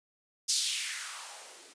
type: noise with band-pass filter sweep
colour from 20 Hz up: violet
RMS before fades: -35 dBFS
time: 0.48-1.74 s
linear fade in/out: 20 ms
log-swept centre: 5300 to 280 Hz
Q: 2.4
effects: resampled to 22050 Hz